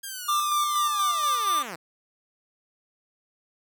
5% pulse linear sweep, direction down, 1627 to 150.7 Hz, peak -23 dBFS, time 0.03-1.76 s, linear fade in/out 10 ms
square tone with tremolo, 1187 Hz, D6, 18 cents sharp, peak -22 dBFS, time 0.28-1.63 s, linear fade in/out 10 ms, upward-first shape square, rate 4.2 Hz, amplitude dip 30%
effects none

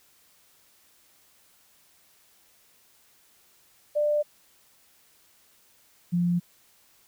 sine tone pair in turn, 594 / 174.62 Hz, D5 / F3, +20 / 0 cents, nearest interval octave + major sixth, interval 2120 cents, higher first, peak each -21 dBFS, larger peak neither, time 3.95-4.23 / 6.12-6.4 s, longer neither, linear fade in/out 20 ms, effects white hiss -61 dBFS RMS until 7.07 s

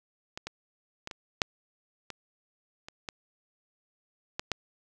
clicks, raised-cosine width 0.2 ms, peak -20 / -19 / -20 / -22 / -6 / -21 / -25 / -18 / -14 / -11 dBFS, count 10, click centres 0.375 / 0.47 / 1.074 / 1.112 / 1.418 / 2.103 / 2.885 / 3.088 / 4.395 / 4.517 s, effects none

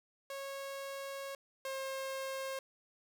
sawtooth tone pair in turn, 549 / 534.9 Hz, C#5 / C5, -17 / +38 cents, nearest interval unison, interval 45 cents, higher first, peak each -37 / -34 dBFS, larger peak second, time 0.3-1.35 / 1.65-2.59 s, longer first, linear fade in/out 2 ms, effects none

